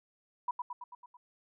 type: tone with echo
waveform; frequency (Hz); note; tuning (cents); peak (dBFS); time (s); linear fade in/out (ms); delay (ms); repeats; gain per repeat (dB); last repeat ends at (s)
sine; 979; B5; -15; -29; 0.48-0.51; 5; 110; 6; -4; 1.17
effects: none